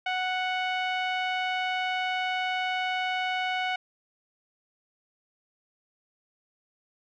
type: tone with low-pass filter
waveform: sawtooth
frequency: 740 Hz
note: F#5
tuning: in tune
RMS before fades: -29 dBFS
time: 0.06-3.76 s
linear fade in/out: 5 ms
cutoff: 2700 Hz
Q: 2.4
effects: none